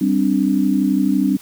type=chord; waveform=sine; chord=G suspended fourth; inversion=none; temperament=equal; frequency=196 / 261.6 / 293.7 Hz; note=G3 / C4 / D4; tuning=0 / 0 / 0 cents; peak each=-18 dBFS; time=0.01-1.37 s; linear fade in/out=5 ms; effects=white hiss -43 dBFS RMS until 1.41 s